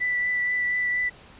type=tone with vibrato; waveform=sine; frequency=1975.5 Hz; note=B6; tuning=in tune; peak=-22 dBFS; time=0-1.1 s; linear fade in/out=20 ms; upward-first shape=triangle; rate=4.2 Hz; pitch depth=15 cents each way; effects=pink hiss -49 dBFS RMS until 1.39 s + resampled to 8000 Hz